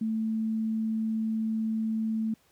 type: tone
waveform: sine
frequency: 221 Hz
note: A3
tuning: 8 cents sharp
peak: -26 dBFS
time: 0.01-2.34 s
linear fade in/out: 5 ms
effects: pink hiss -65 dBFS RMS until 2.51 s + high-pass 80 Hz 12 dB/octave